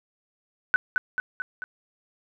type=tone with echo; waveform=sine; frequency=1500 Hz; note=F#6; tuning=23 cents sharp; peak=-15 dBFS; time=0.74-0.76 s; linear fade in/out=0 ms; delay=220 ms; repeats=4; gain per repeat=-4 dB; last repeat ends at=1.64 s; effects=none